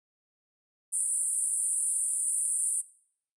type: band-pass noise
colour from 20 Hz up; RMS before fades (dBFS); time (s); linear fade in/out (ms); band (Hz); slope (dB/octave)
pink; -29; 0.92-2.82; 20; 8600 to 10000; 96
effects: noise-tail reverb RT60 0.6 s tail -19 dB re dry + resampled to 24000 Hz